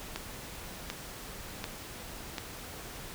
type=click train; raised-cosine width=0.2 ms; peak=-17 dBFS; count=4; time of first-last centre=0.16-2.382 s; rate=1.35 Hz; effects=pink hiss -44 dBFS RMS until 3.14 s